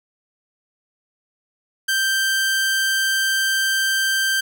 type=tone; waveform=sawtooth; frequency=1568 Hz; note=G6; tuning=in tune; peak=-14 dBFS; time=1.88-4.41 s; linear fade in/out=10 ms; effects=none